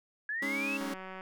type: linear sweep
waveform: sine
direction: up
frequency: 1661.2 to 2691 Hz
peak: -32 dBFS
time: 0.29-0.77 s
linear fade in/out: 2 ms
type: chord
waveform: sawtooth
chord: Ab suspended fourth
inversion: none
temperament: just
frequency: 207.7 / 276.9 / 311.5 Hz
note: Ab3 / Db4 / Eb4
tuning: 0 / -2 / +2 cents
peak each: -37 / -32 / -38 dBFS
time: 0.42-0.94 s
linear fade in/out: 5 ms
type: click train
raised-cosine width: 0.5 ms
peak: -29 dBFS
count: 76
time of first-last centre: 0.81-1.209 s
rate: 188 Hz
effects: none